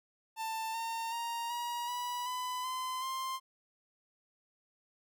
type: tone with pitch steps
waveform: 45% pulse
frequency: 890 / 911.3 / 933.2 / 955.5 / 978.4 / 1001.9 / 1025.9 / 1050.5 Hz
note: A5 / A#5 / A#5 / A#5 / B5 / B5 / C6 / C6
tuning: +20 / -39 / +2 / +43 / -16 / +25 / -34 / +7 cents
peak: -35 dBFS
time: 0.36-3.4 s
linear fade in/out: 50 ms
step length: 380 ms
effects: none